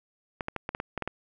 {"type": "clicks", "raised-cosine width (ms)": 0.5, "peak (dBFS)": -16, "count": 9, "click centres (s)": [0.408, 0.484, 0.563, 0.691, 0.749, 0.801, 0.977, 1.023, 1.076], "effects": []}